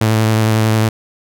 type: tone with vibrato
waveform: sawtooth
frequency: 110 Hz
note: A2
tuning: in tune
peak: -7 dBFS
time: 0.01-0.89 s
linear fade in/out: 5 ms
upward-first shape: sine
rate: 11 Hz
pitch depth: 20 cents each way
effects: none